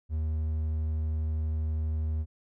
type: tone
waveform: triangle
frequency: 78.1 Hz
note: D#2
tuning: 7 cents sharp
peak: -25 dBFS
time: 0.09-2.26 s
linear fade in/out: 50 ms
effects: none